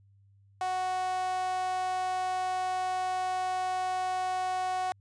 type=tone with high-pass filter; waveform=sawtooth; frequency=370 Hz; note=F#4; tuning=in tune; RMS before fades=-31 dBFS; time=0.61-4.92 s; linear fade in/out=0 ms; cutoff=790 Hz; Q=6.7; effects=added 99 Hz sine -58 dBFS peak until 5 s + resampled to 22050 Hz